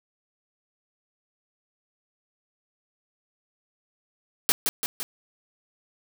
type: noise with echo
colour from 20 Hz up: white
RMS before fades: -20 dBFS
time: 4.49-4.52 s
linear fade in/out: 0 ms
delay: 170 ms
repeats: 3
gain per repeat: -4 dB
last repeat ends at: 5.03 s
effects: none